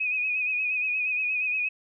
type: tone with vibrato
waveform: sine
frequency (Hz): 2505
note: D#7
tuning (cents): +11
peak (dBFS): -24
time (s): 0-1.69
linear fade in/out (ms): 10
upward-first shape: sine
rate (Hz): 8.5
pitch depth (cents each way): 45
effects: none